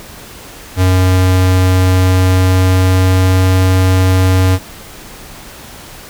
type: tone with pitch glide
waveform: square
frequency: 92.5 to 93.14 Hz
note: F#2 to F#2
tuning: 0 to +12 cents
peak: -8 dBFS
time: 0.76-4.59 s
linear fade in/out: 50 ms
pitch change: +12 cents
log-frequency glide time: 1.91-3.39 s
effects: pink hiss -33 dBFS RMS until 6.09 s